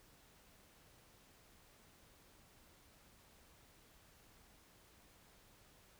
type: silence
effects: pink hiss -66 dBFS RMS until 5.99 s